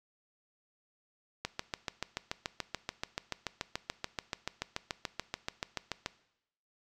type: click train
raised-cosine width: 0.2 ms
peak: -16 dBFS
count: 33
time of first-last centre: 1.45-6.061 s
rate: 6.94 Hz
effects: noise-tail reverb RT60 0.8 s tail -18 dB re dry